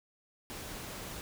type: noise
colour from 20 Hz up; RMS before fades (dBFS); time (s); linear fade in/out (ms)
pink; -43; 0.5-1.21; 0
effects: none